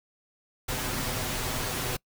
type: noise with comb filter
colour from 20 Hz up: pink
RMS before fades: -31 dBFS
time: 0.68-1.97 s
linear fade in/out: 10 ms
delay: 7.9 ms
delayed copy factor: +0.55
effects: noise-tail reverb RT60 0.1 s tail -25 dB re dry